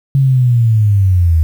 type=linear sweep; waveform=sine; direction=down; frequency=138.59 to 77.78 Hz; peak=-7 dBFS; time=0.15-1.43 s; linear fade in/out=0 ms; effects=7-bit